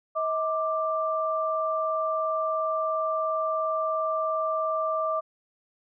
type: tone pair together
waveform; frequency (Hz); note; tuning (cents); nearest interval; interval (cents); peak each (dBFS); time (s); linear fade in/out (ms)
sine; 637.1 / 1180; D#5 / D6; +41 / +8; major seventh; 1067; -27; 0.15-5.21; 20
effects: none